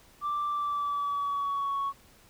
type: tone with pitch glide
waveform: sine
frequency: 1174.7 to 1110.7 Hz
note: D6 to C#6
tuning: 0 to +3 cents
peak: -26 dBFS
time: 0.21-1.93 s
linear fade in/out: 50 ms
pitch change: -97 cents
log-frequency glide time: 0.49-1.79 s
effects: tanh soft clip ceiling -25 dBFS + pink hiss -58 dBFS RMS until 2.29 s